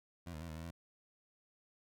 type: tone with pitch steps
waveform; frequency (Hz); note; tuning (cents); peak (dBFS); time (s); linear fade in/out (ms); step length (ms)
20% pulse; 86.6 / 76.9 / 84.4 / 78.2 / 81.5 / 84.1; F2 / D#2 / E2 / D#2 / E2 / E2; -14 / -20 / +41 / +9 / -19 / +35; -39; 0.26-0.71; 10; 75
effects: none